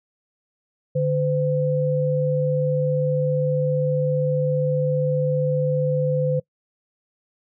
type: tone pair together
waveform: sine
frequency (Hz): 147.48 / 510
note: D3 / C5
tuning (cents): +8 / -44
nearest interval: octave + major sixth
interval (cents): 2148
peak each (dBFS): -21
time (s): 0.95-6.4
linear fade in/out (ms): 10
effects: noise-tail reverb RT60 0.1 s tail -23 dB re dry